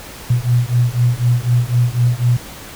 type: beating tone pair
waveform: sine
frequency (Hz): 119.6 / 123.6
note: A#2 / B2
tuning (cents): +45 / +2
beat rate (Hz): 4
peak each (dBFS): -15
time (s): 0.3-2.37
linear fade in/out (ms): 5
effects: pink hiss -34 dBFS RMS until 2.75 s